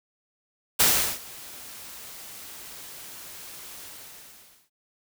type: noise with ADSR envelope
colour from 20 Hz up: white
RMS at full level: -18 dBFS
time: 0.79-4.7 s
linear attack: 13 ms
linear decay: 380 ms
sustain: -24 dB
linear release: 860 ms
effects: none